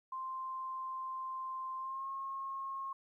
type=tone with pitch glide; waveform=sine; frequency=1046.5 to 1080.9 Hz; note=C6 to C#6; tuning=0 to -44 cents; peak=-38 dBFS; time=0.12-2.93 s; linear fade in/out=5 ms; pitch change=+56 cents; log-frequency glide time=1.78-2.07 s; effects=13-bit